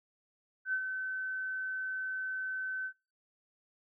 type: tone with ADSR envelope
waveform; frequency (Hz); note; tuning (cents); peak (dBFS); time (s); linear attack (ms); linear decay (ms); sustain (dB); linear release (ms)
sine; 1526; G6; -47; -28; 0.65-2.93; 80; 69; -6; 75
effects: noise-tail reverb RT60 0.3 s tail -22 dB re dry